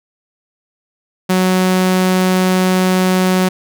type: tone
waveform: sawtooth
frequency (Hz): 185.1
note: F#3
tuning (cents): +1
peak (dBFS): -7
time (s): 1.29-3.49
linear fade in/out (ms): 10
effects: none